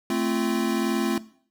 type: chord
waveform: square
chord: F major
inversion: first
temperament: equal with one note detuned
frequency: 220 / 261.6 / 343.6 Hz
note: A3 / C4 / F4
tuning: 0 / 0 / -28 cents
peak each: -28 dBFS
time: 0.1-1.18 s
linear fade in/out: 2 ms
effects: noise-tail reverb RT60 0.5 s tail -17 dB re dry